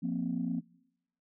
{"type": "chord", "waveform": "sine", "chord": "F suspended fourth", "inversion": "none", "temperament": "equal", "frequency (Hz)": [174.61, 233.1, 261.6], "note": ["F3", "Bb3", "C4"], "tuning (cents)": [0, 0, 0], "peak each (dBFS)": -34, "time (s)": [0.02, 0.61], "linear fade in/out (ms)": 20, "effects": ["noise-tail reverb RT60 0.9 s tail -25 dB re dry", "tanh soft clip ceiling -22 dBFS"]}